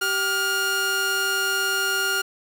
sawtooth tone pair together, 387.8 / 1415.9 Hz, G4 / F6, -19 / +23 cents, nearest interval octave + minor seventh, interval 2242 cents, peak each -26 / -18 dBFS, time 0.01-2.22 s, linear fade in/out 10 ms, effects none

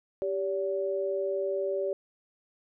sine tone pair together, 392 / 572.4 Hz, G4 / D5, 0 / -45 cents, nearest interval perfect fifth, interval 655 cents, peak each -30 / -30 dBFS, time 0.22-1.93 s, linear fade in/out 0 ms, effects none

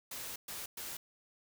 white noise bursts at uneven times, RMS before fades -43 dBFS, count 3, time 0.11-0.36 / 0.48-0.66 / 0.77-0.97 s, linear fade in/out 5 ms, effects none

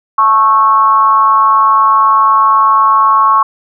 sine tone with frequency modulation, 1098 Hz, C#6, 17 cents flat, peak -5 dBFS, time 0.18-3.43 s, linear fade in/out 5 ms, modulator 222 Hz, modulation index 0.59, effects none

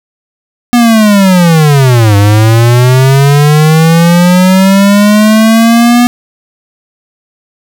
square linear two-way sweep, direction down then up, 244.4 to 99.8 to 244.4 Hz, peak -3 dBFS, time 0.73-6.07 s, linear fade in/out 0 ms, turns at 2.16 s, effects none

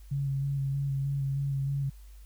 sine tone with vibrato, 138.2 Hz, C#3, 5 cents flat, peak -27 dBFS, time 0.11-1.9 s, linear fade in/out 10 ms, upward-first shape square, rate 3.2 Hz, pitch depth 18 cents each way, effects added 50 Hz sine -46 dBFS peak until 2.25 s + white hiss -63 dBFS RMS until 2.25 s

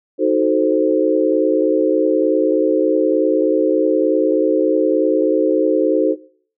sine chord, D# diminished seventh, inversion none, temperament equal, 311.1 / 370 / 440 / 523.3 Hz, D#4 / F#4 / A4 / C5, 0 / 0 / 0 / 0 cents, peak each -18 dBFS, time 0.18-6.16 s, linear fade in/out 50 ms, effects noise-tail reverb RT60 0.5 s tail -19 dB re dry

